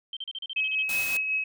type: tone bursts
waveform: sine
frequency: 3133 Hz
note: G7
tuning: 2 cents flat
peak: -32 dBFS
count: 10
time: 0.13-0.824 s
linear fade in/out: 2 ms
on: 37 ms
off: 36 ms
type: tone with tremolo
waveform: sine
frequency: 2561 Hz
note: D#7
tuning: 49 cents sharp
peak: -23 dBFS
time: 0.56-1.44 s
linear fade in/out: 5 ms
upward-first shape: sine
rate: 5.4 Hz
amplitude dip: 40%
type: noise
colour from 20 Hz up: white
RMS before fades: -35 dBFS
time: 0.89-1.17 s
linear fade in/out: 2 ms
effects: none